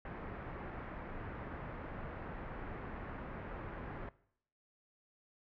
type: low-pass noise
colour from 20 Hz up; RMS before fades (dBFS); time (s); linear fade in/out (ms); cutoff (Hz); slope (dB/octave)
pink; -45; 0.05-4.09; 2; 1900; 24
effects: noise-tail reverb RT60 0.7 s tail -20 dB re dry